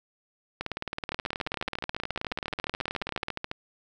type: two click trains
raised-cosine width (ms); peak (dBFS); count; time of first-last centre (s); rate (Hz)
0.3; -15 / -15; 35 / 51; 1.12-3.514 / 0.61-3.284; 14.2 / 18.7
effects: none